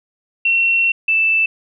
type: tone pair in turn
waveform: sine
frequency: 2719 / 2646 Hz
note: F7 / E7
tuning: -47 / +6 cents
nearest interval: unison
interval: 47 cents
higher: first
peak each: -12 dBFS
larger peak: neither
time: 0.45-0.92 / 1.08-1.46 s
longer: first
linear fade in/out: 5 ms
effects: none